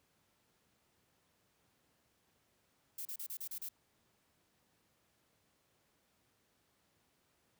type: noise bursts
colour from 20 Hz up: violet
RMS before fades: -43 dBFS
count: 7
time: 2.98-3.689 s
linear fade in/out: 5 ms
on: 73 ms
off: 33 ms
effects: pink hiss -75 dBFS RMS until 7.59 s + high-pass 80 Hz 12 dB/octave